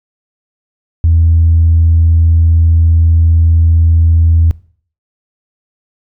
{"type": "tone", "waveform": "sine", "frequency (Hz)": 82.41, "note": "E2", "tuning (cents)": 0, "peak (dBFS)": -4, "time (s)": [1.04, 4.51], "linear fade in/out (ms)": 0, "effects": ["noise-tail reverb RT60 0.5 s tail -21 dB re dry", "tanh soft clip ceiling -1 dBFS"]}